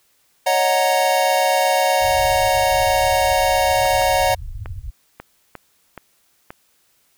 square chord, D# minor seventh, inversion third, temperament equal with one note detuned, 554.4 / 622.3 / 737.4 / 932.3 Hz, C#5 / D#5 / F#5 / A#5, 0 / 0 / -6 / 0 cents, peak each -21 / -23 / -19 / -23 dBFS, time 0.46-4.35 s, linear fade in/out 10 ms
pink low-pass noise, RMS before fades -31 dBFS, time 2-4.91 s, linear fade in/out 20 ms, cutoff 120 Hz, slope 96 dB/octave
clicks, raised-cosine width 0.5 ms, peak -18 dBFS, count 7, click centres 3.855 / 4.017 / 4.659 / 5.2 / 5.553 / 5.977 / 6.505 s
effects white hiss -61 dBFS RMS until 7.17 s

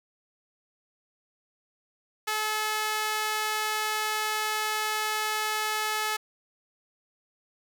sawtooth tone with high-pass filter, 430 Hz, A4, 40 cents flat, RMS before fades -29 dBFS, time 2.27-6.17 s, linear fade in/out 10 ms, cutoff 1100 Hz, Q 0.95, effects none

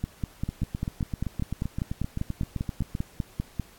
two click trains, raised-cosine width 5 ms, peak -15 / -17 dBFS, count 19 / 20, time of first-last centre 0.04-3.597 / 0.49-2.951 s, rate 5.06 / 7.72 Hz, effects pink hiss -54 dBFS RMS until 3.78 s + AAC 64 kbps

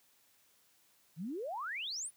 sine exponential sweep, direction up, 145.8 to 10330 Hz, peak -37 dBFS, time 1.16-2.11 s, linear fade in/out 50 ms, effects white hiss -69 dBFS RMS until 2.16 s + high-pass 80 Hz 12 dB/octave

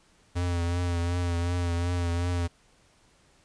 square tone with vibrato, 87 Hz, F2, 6 cents flat, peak -26 dBFS, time 0.35-2.48 s, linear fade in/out 20 ms, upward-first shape triangle, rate 2.7 Hz, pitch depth 40 cents each way, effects pink hiss -62 dBFS RMS until 3.44 s + resampled to 22050 Hz

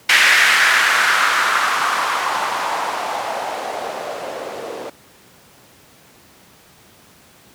violet noise with low-pass filter sweep, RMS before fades -18 dBFS, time 0.09-4.9 s, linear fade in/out 5 ms, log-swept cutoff 2000 to 470 Hz, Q 2.7, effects pink hiss -48 dBFS RMS until 7.54 s + high-pass 100 Hz 12 dB/octave

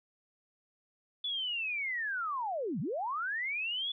sine linear two-way sweep, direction down then up, 3469 to 130.81 to 3469 Hz, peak -32 dBFS, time 1.24-3.92 s, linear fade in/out 5 ms, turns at 2.8 s, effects none

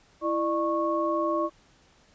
sine tone cluster, 332.9 / 600 / 1101 Hz, E4 / D5 / C#6, +17 / +37 / -12 cents, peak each -28 dBFS, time 0.21-1.5 s, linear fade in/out 50 ms, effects pink hiss -60 dBFS RMS until 2.14 s + resampled to 16000 Hz

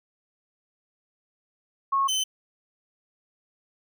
sine / 25% pulse tone pair in turn, 1094 / 3057 Hz, C#6 / G7, -23 / -44 cents, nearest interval octave + tritone, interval 1779 cents, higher second, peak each -20 dBFS, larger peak neither, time 1.92-2.08 / 2.08-2.24 s, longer neither, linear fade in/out 10 ms, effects none

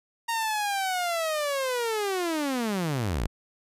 sawtooth linear sweep, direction down, 932.3 to 41 Hz, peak -22 dBFS, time 0.28-3.27 s, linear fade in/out 10 ms, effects resampled to 32000 Hz

